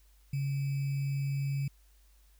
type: tone with sample-and-hold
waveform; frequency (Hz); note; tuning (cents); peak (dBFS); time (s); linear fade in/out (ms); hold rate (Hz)
sine; 138.59; C#3; 0; -29; 0.33-1.68; 5; 2450
effects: added 50 Hz sine -59 dBFS peak until 2.39 s + white hiss -69 dBFS RMS until 2.39 s

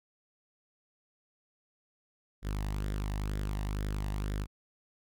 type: tone with flanger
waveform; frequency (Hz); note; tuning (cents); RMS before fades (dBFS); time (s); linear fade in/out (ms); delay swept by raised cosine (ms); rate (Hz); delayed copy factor
sawtooth; 50.8; G#1; -38; -34; 2.42-4.47; 50; 0.56 to 1.09; 2.1; +0.5
effects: none

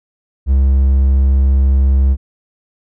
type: tone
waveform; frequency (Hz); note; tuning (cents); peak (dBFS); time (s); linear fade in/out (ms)
triangle; 67.2; C2; +47; -6; 0.46-2.17; 50
effects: none

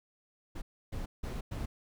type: noise bursts at uneven times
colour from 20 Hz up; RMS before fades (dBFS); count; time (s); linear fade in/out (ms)
brown; -37; 4; 0.55-0.62 / 0.92-1.06 / 1.23-1.41 / 1.51-1.66; 10
effects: none

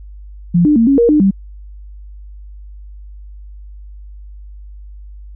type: tone with pitch steps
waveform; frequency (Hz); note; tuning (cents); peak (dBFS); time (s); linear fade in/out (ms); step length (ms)
sine; 173.3 / 298.8 / 228.6 / 276.4 / 471.1 / 301.3 / 194.7; F3 / D4 / A#3 / C#4 / A#4 / D4 / G3; -13 / +30 / -34 / -5 / +18 / +44 / -12; -7; 0.54-1.31; 10; 110
effects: added 50 Hz sine -31 dBFS peak until 5.35 s

